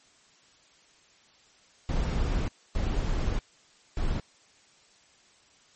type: noise bursts at uneven times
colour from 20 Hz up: brown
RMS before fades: -27 dBFS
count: 3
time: 1.89-2.48 / 2.75-3.39 / 3.97-4.2 s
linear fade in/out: 2 ms
effects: white hiss -60 dBFS RMS until 5.75 s + MP3 32 kbps